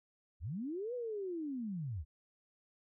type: linear two-way sweep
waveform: sine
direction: up then down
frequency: 57.7 to 503 to 62.5 Hz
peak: -37 dBFS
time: 0.4-2.05 s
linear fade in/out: 50 ms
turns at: 0.94 s
effects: none